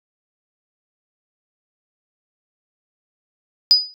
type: tone with exponential decay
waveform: sine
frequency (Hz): 4956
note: D#8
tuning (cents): -8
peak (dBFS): -4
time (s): 3.71-3.94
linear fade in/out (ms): 0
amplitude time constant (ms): 48
effects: tanh soft clip ceiling -1 dBFS